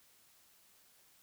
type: silence
effects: white hiss -66 dBFS RMS until 1.22 s